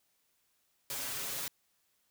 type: noise with comb filter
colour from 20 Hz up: white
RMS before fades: -38 dBFS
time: 0.9-1.48 s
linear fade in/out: 2 ms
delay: 7.2 ms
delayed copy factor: +0.95
effects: white hiss -75 dBFS RMS until 2.1 s